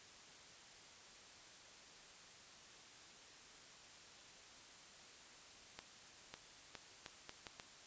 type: accelerating click train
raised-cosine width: 0.2 ms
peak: -30 dBFS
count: 7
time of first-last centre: 5.79-7.598 s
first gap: 550 ms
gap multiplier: 0.75
effects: white hiss -59 dBFS RMS until 7.86 s + resampled to 16000 Hz